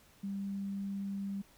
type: tone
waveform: sine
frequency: 197.7 Hz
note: G3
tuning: 15 cents sharp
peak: -35 dBFS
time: 0.23-1.42 s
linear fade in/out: 10 ms
effects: pink hiss -63 dBFS RMS until 1.57 s